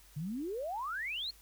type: exponential sweep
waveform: sine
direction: up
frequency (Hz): 138.59 to 4435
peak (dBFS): -35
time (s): 0.16-1.31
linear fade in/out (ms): 10
effects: added 50 Hz sine -60 dBFS peak until 1.41 s + white hiss -61 dBFS RMS until 1.41 s